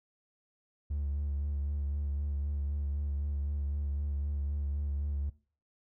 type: tone with vibrato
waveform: triangle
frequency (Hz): 71.8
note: D2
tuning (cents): -39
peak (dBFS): -28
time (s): 0.9-5.3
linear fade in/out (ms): 10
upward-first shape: sine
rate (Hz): 3.9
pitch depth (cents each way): 30
effects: noise-tail reverb RT60 0.4 s tail -20 dB re dry + tanh soft clip ceiling -25 dBFS